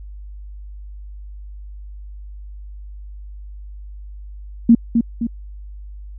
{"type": "tone with echo", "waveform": "sine", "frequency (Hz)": 232.1, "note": "A#3", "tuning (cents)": -7, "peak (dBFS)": -5, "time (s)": [4.69, 4.75], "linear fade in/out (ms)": 5, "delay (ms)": 260, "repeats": 2, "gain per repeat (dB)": -6, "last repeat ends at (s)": 5.27, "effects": ["added 50 Hz sine -32 dBFS peak until 6.18 s"]}